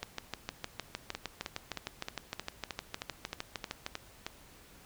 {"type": "two click trains", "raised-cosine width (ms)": 0.2, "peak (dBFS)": [-18, -19], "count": [26, 11], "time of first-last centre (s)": [[0.03, 3.864], [1.15, 4.265]], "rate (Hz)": [6.52, 3.21], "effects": ["pink hiss -57 dBFS RMS until 4.85 s"]}